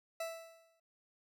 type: tone with exponential decay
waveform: 40% pulse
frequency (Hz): 659.3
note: E5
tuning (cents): 0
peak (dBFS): -35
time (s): 0.2-0.8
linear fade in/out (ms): 5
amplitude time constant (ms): 130
effects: none